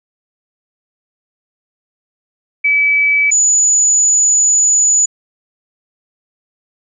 sine tone pair in turn, 2294 / 6922 Hz, D7 / A8, -41 / -29 cents, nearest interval octave + perfect fifth, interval 1912 cents, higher second, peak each -9 / -8 dBFS, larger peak second, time 2.64-3.31 / 3.31-5.06 s, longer second, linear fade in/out 10 ms, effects none

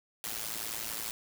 white noise with amplitude modulation, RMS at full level -34 dBFS, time 0.24-1.11 s, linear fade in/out 0 ms, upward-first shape sine, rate 111 Hz, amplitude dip 80%, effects none

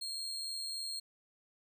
35% pulse tone with amplitude modulation, 4238 Hz, C8, 21 cents sharp, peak -35 dBFS, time 0.01-1 s, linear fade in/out 10 ms, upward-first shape sine, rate 83.4 Hz, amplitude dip 30%, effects none

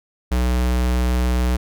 square tone, 61.74 Hz, B1, in tune, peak -17 dBFS, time 0.31-1.57 s, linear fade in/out 10 ms, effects none

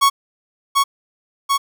45% pulse tone with echo, 1108.7 Hz, C#6, in tune, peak -10 dBFS, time 0.01-0.1 s, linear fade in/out 20 ms, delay 740 ms, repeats 2, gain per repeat -2 dB, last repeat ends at 1.58 s, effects none

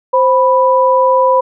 sine tone pair together, 522.9 / 987.8 Hz, C5 / B5, -1 / 0 cents, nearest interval major seventh, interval 1101 cents, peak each -10 dBFS, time 0.13-1.41 s, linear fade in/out 10 ms, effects none

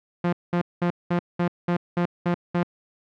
sawtooth tone bursts, 174.61 Hz, F3, in tune, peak -16 dBFS, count 9, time 0.24-2.632 s, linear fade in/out 5 ms, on 88 ms, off 200 ms, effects low-pass 2000 Hz 12 dB/octave

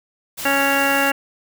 white noise, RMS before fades -29 dBFS, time 0.37-1.12 s, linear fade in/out 20 ms
harmonic tone, 277.1 Hz, C#4, 1 cent flat, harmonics 1 / 2 / 3 / 4 / 5 / 6 / 7 / 8 / 10, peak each -24 / -23 / -23 / -30 / -24 / -22 / -27 / -30 / -23 dBFS, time 0.45-1.12 s, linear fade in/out 5 ms
effects none

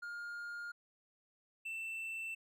triangle tone pair in turn, 1415 / 2671 Hz, F6 / E7, +22 / +22 cents, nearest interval major seventh, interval 1100 cents, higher second, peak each -40 / -38 dBFS, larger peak second, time 0.02-0.72 / 1.65-2.35 s, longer neither, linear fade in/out 10 ms, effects none

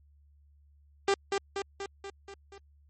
sawtooth tone with echo, 395.6 Hz, G4, 16 cents sharp, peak -19 dBFS, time 1.08-1.14 s, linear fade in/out 2 ms, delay 240 ms, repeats 6, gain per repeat -4 dB, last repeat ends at 2.58 s, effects added 72 Hz sine -58 dBFS peak until 2.89 s + MP3 32 kbps

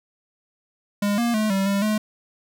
square tone with pitch steps, 203.9 / 236.2 / 215.2 / 194.1 / 198.7 / 213.9 Hz, G#3 / A#3 / A3 / G3 / G3 / A3, -32 / +23 / -38 / -17 / +24 / -49 cents, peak -20 dBFS, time 1.02-1.98 s, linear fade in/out 5 ms, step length 160 ms, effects none

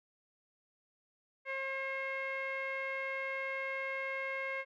sawtooth tone with low-pass filter, 537 Hz, C5, 45 cents sharp, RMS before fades -38 dBFS, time 1.45-4.65 s, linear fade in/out 50 ms, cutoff 2100 Hz, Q 5.9, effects none

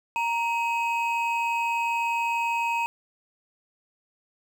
triangle tone pair together, 931.7 / 2544 Hz, A#5 / D#7, -1 / +38 cents, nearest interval octave + perfect fourth, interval 1739 cents, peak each -23 / -27 dBFS, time 0.16-2.86 s, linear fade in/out 0 ms, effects 9-bit

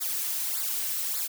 blue noise with flanger, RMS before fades -30 dBFS, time 0-1.28 s, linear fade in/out 20 ms, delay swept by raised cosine 0.33 to 3.73 ms, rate 1.7 Hz, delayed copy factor -0.85, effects none

